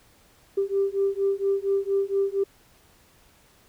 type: beating tone pair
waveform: sine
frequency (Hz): 392 / 396.3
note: G4 / G4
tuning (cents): 0 / +19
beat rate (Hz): 4.3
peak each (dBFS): -24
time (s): 0.57-2.44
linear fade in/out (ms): 10
effects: tanh soft clip ceiling -14 dBFS + pink hiss -58 dBFS RMS until 3.68 s